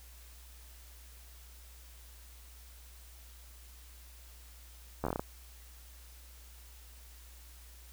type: slowing click train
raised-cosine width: 1 ms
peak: -19 dBFS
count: 8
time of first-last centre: 5.04-5.195 s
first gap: 12 ms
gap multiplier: 1.2
effects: added 60 Hz sine -52 dBFS peak until 7.92 s + white hiss -58 dBFS RMS until 7.92 s